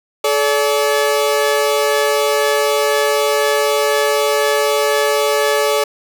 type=tone pair together; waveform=sawtooth; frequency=430 / 574 Hz; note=A4 / D5; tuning=-40 / -40 cents; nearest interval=perfect fourth; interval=500 cents; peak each=-12 dBFS; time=0.24-5.84 s; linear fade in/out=5 ms; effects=none